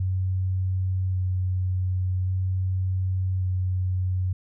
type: tone with vibrato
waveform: sine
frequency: 92.8 Hz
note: F#2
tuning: 6 cents sharp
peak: -22 dBFS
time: 0-4.33 s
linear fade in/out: 5 ms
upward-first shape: square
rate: 0.44 Hz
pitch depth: 10 cents each way
effects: none